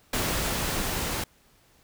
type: noise with level ramp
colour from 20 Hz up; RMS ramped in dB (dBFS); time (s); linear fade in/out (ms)
pink; -27 to -30; 0.13-1.24; 5
effects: pink hiss -61 dBFS RMS until 1.83 s